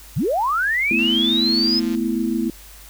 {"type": "linear sweep", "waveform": "sine", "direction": "up", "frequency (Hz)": [89.5, 5140], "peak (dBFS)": -17, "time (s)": [0.16, 1.8], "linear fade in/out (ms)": 10}
{"type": "chord", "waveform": "sine", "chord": "A suspended second", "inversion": "none", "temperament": "equal", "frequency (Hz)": [220, 246.9, 329.6], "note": ["A3", "B3", "E4"], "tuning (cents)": [0, 0, 0], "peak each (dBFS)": -23, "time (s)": [0.91, 2.5], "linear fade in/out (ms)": 2}
{"type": "click train", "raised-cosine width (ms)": 0.2, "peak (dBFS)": -21, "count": 168, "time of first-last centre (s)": [0.99, 1.95], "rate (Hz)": 174}
{"effects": ["added 50 Hz sine -43 dBFS peak until 2.89 s", "white hiss -44 dBFS RMS until 2.89 s"]}